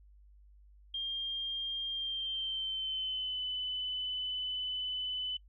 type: tone with pitch glide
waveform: sine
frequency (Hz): 3205 to 3008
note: G7 to F#7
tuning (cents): +38 to +28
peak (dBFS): -33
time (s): 0.94-5.37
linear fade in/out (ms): 5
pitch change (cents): -110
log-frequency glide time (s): 1.89-3.42
effects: noise-tail reverb RT60 0.1 s tail -23 dB re dry + added 50 Hz sine -56 dBFS peak until 5.48 s